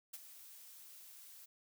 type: noise with ADSR envelope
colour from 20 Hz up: blue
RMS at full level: -45 dBFS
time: 0.13-1.46 s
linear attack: 11 ms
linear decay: 31 ms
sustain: -11 dB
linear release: 13 ms
effects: none